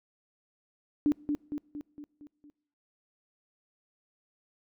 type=tone with echo; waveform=sine; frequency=293.7 Hz; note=D4; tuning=in tune; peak=-21 dBFS; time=1.06-1.12 s; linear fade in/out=0 ms; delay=230 ms; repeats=6; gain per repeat=-5 dB; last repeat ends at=2.5 s; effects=noise-tail reverb RT60 0.9 s tail -25 dB re dry